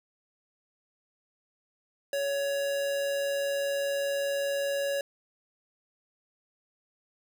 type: tone with amplitude modulation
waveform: square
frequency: 560 Hz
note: C#5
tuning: 18 cents sharp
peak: -27 dBFS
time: 2.13-5.01 s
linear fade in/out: 2 ms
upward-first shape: sine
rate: 145 Hz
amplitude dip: 25%
effects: none